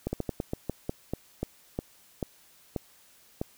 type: slowing click train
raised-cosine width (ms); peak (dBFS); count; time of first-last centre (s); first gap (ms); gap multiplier
2; -16; 14; 0.07-3.415; 60; 1.22
effects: white hiss -59 dBFS RMS until 3.57 s